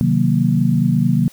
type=chord; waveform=sine; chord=C half-diminished seventh; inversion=none; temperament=equal; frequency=130.81 / 155.56 / 185 / 233.1 Hz; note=C3 / Eb3 / Gb3 / Bb3; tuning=0 / 0 / 0 / 0 cents; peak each=-18 dBFS; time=0.01-1.28 s; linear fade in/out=0 ms; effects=white hiss -47 dBFS RMS until 1.32 s